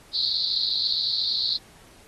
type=band-pass noise; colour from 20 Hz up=pink; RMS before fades=-25 dBFS; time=0.13-1.58 s; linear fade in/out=20 ms; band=3900 to 4500 Hz; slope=96 dB/octave; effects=pink hiss -53 dBFS RMS until 2.07 s + AAC 32 kbps